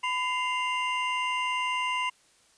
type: tone cluster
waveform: triangle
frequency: 1005 / 2093 / 2791 Hz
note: B5 / C7 / F7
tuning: +30 / 0 / -2 cents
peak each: -27 / -31 / -31 dBFS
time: 0.03-2.1 s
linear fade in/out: 10 ms
effects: white hiss -62 dBFS RMS until 2.57 s + resampled to 22050 Hz